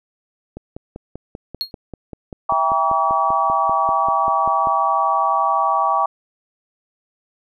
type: click train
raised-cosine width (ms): 2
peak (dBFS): -18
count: 22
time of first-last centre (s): 0.57-4.672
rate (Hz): 5.12
type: tone with exponential decay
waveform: triangle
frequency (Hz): 4279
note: C8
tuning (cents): +38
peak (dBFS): -15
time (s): 1.61-1.71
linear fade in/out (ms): 0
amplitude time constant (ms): 21
type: chord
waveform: sine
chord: E diminished seventh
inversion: none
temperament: just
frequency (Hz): 659.3 / 791.1 / 949.3 / 1139.2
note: E5 / G5 / Bb5 / Db6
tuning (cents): 0 / +16 / +31 / +47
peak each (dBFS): -24 / -20 / -22 / -18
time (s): 2.49-6.06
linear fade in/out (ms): 5
effects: none